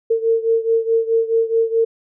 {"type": "beating tone pair", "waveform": "sine", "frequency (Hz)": [452.8, 457.5], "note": ["A4", "A#4"], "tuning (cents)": [50, -32], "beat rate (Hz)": 4.7, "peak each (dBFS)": [-16, -19], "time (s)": [0.1, 1.85], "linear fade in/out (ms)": 10, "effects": []}